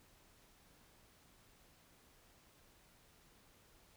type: silence
effects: pink hiss -67 dBFS RMS until 3.96 s